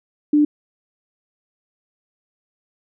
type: tone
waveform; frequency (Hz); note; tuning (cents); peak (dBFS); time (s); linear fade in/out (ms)
sine; 296.8; D4; +18; -11; 0.33-0.45; 5
effects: none